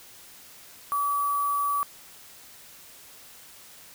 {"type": "tone with sample-and-hold", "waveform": "sine", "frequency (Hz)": 1145, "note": "D6", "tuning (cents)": -44, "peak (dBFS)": -23, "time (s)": [0.92, 1.83], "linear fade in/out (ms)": 0, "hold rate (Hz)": 11025, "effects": ["white hiss -49 dBFS RMS until 3.94 s"]}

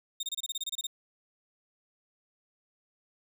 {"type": "tone bursts", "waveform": "30% pulse", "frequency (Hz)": 3675, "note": "A#7", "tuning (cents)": -25, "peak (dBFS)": -29, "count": 12, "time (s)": [0.2, 0.869], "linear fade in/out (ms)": 5, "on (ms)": 31, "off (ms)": 27, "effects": []}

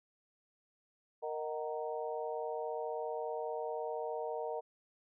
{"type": "harmonic tone with a mistuned harmonic", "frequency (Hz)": 155.3, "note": "D#3", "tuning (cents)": -3, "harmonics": [3, 4, 5, 6], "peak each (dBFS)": [-39, -41, -43, -45], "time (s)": [1.22, 4.61], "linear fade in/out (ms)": 20, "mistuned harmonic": 5, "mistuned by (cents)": -58, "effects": []}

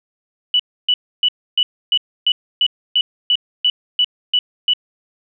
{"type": "tone bursts", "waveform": "sine", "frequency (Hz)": 2960, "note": "F#7", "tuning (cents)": 0, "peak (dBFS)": -11, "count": 13, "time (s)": [0.54, 4.735], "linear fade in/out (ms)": 2, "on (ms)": 55, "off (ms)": 290, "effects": []}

